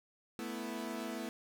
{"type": "chord", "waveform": "sawtooth", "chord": "A suspended second", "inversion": "none", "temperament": "equal", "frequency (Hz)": [220, 246.9, 329.6], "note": ["A3", "B3", "E4"], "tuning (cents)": [0, 0, 0], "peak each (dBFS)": [-39, -39, -40], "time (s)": [0.39, 1.29], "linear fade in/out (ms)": 0, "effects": []}